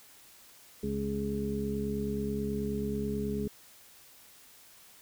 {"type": "harmonic tone", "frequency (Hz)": 69.3, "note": "C#2", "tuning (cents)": 0, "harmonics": [1, 2, 3, 4, 6], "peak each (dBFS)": [-40, -40, -33, -41, -35], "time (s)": [0.83, 3.48], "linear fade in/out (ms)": 5, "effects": ["white hiss -56 dBFS RMS until 5.01 s"]}